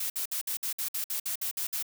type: noise bursts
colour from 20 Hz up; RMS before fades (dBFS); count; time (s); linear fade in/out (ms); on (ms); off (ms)
blue; -32; 12; 0-1.827; 5; 100; 57
effects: none